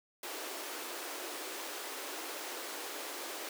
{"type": "high-pass noise", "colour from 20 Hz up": "pink", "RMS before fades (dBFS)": -42, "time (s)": [0.23, 3.49], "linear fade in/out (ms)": 2, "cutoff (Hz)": 300, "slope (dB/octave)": 48, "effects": []}